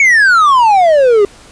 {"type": "exponential sweep", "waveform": "triangle", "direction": "down", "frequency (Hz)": [2266, 393.1], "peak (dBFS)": -3, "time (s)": [0, 1.25], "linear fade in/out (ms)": 2, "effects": ["pink hiss -39 dBFS RMS until 1.51 s", "resampled to 22050 Hz"]}